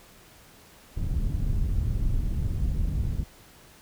pink low-pass noise, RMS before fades -26 dBFS, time 0.96-3.24 s, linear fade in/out 10 ms, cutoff 120 Hz, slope 12 dB/octave, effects pink hiss -53 dBFS RMS until 3.81 s

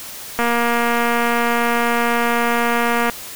click train, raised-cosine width 0.5 ms, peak -4 dBFS, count 640, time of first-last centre 0.39-3.098 s, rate 236 Hz, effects white hiss -33 dBFS RMS until 3.35 s

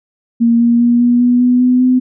sine tone with pitch steps, 233.1 / 235.9 / 238.8 / 241.7 / 244.7 / 247.7 / 250.7 / 253.8 Hz, A#3 / A#3 / A#3 / B3 / B3 / B3 / B3 / B3, 0 / +21 / +42 / -37 / -16 / +5 / +26 / +47 cents, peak -7 dBFS, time 0.4-2 s, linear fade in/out 20 ms, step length 200 ms, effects none

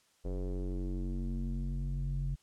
square tone with low-pass filter sweep, 46.04 Hz, F#1, 8 cents flat, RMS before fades -35 dBFS, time 0.24-2.36 s, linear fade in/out 20 ms, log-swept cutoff 490 to 130 Hz, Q 2.8, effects white hiss -69 dBFS RMS until 2.42 s + low-pass 9000 Hz 12 dB/octave

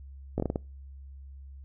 slowing click train, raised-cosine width 2 ms, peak -15 dBFS, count 6, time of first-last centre 0.38-0.559 s, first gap 19 ms, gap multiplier 1.32, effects noise-tail reverb RT60 0.3 s tail -25 dB re dry + added 68 Hz sine -43 dBFS peak until 1.64 s

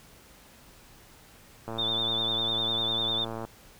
click train, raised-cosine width 1 ms, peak -22 dBFS, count 201, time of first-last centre 1.68-3.45 s, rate 113 Hz
sine tone with vibrato, 3575 Hz, A7, 27 cents sharp, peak -26 dBFS, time 1.78-3.25 s, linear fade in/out 10 ms, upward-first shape triangle, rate 10 Hz, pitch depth 60 cents each way
effects pink hiss -54 dBFS RMS until 3.79 s

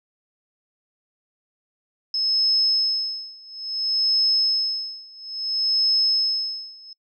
sine tone with tremolo, 5190 Hz, E8, 28 cents flat, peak -16 dBFS, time 2.14-6.93 s, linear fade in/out 2 ms, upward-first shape sine, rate 0.59 Hz, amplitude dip 95%, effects noise-tail reverb RT60 0.1 s tail -25 dB re dry

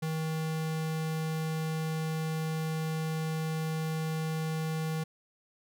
square tone, 158.8 Hz, D#3, 36 cents sharp, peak -31 dBFS, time 0.02-5.04 s, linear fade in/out 10 ms, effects none

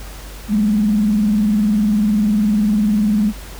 sine tone with vibrato, 210.5 Hz, G#3, 24 cents sharp, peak -12 dBFS, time 0.48-3.33 s, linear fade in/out 50 ms, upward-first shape sine, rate 20 Hz, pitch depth 120 cents each way, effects added 49 Hz sine -32 dBFS peak until 3.59 s + pink hiss -37 dBFS RMS until 3.59 s

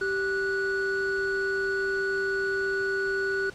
triangle tone pair together, 389.9 / 1472 Hz, G4 / F#6, -9 / -9 cents, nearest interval octave + major seventh, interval 2300 cents, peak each -26 dBFS, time 0.01-3.5 s, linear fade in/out 5 ms, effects pink hiss -48 dBFS RMS until 3.54 s + low-pass 7000 Hz 12 dB/octave

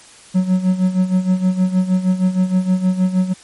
triangle tone with tremolo, 185 Hz, F#3, in tune, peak -8 dBFS, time 0.34-3.34 s, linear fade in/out 20 ms, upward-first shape sine, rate 6.4 Hz, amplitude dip 75%, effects white hiss -43 dBFS RMS until 3.43 s + MP3 48 kbps

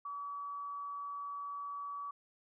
sine tone with amplitude modulation, 1141 Hz, C#6, 50 cents sharp, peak -38 dBFS, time 0.05-2.11 s, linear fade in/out 5 ms, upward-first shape sine, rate 175 Hz, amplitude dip 25%, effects none

